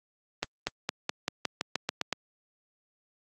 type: accelerating click train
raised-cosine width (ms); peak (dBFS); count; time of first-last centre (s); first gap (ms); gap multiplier
0.2; -10; 11; 0.43-2.127; 240; 0.92
effects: high-pass 150 Hz 12 dB/octave + Opus 32 kbps